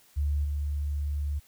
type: tone with level steps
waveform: sine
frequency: 72.7 Hz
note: D2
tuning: 17 cents flat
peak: -24 / -27 dBFS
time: 0.16-1.4 s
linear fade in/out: 20 ms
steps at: 0.44 s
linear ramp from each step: 10 ms
effects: white hiss -60 dBFS RMS until 1.47 s